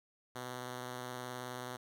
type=tone with vibrato; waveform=5% pulse; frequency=124.9 Hz; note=B2; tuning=20 cents sharp; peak=-30 dBFS; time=0.35-1.77 s; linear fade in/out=10 ms; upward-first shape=sine; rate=19 Hz; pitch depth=23 cents each way; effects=none